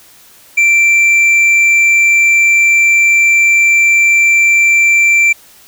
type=tone with hard clipping; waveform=triangle; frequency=2349 Hz; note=D7; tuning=in tune; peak=-7 dBFS; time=0.57-5.33 s; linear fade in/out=10 ms; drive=7 dB; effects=white hiss -42 dBFS RMS until 5.67 s